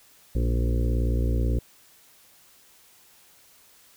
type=harmonic tone with a mistuned harmonic; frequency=58.27 Hz; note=A#1; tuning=in tune; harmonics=1 / 2 / 4 / 5 / 6 / 7 / 8 / 9; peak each=-22 / -28 / -34 / -36 / -38 / -39 / -40 / -41 dBFS; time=0.35-1.59 s; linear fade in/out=5 ms; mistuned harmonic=4; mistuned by=-35 cents; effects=white hiss -56 dBFS RMS until 3.96 s